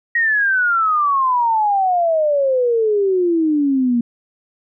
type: exponential sweep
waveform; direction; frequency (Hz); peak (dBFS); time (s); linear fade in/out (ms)
sine; down; 1900 to 233.1; -13; 0.15-4.01; 5
effects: none